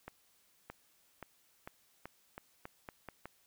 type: accelerating click train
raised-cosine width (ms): 0.5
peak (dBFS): -29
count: 10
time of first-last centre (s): 0.08-3.256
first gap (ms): 620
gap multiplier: 0.85
effects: white hiss -70 dBFS RMS until 3.46 s